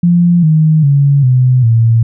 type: tone with pitch steps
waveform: sine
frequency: 173.7 / 156.55 / 141.09 / 127.16 / 114.6 Hz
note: F3 / D#3 / C#3 / C3 / A#2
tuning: -9 / +11 / +31 / -49 / -29 cents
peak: -5 dBFS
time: 0.03-2.03 s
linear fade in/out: 5 ms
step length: 400 ms
effects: none